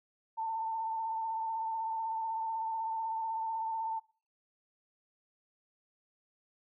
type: tone with vibrato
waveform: sine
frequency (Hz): 895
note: A5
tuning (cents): +29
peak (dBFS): -32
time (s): 0.37-4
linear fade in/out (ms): 20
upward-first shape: square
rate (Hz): 16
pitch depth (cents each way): 22
effects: noise-tail reverb RT60 0.4 s tail -23 dB re dry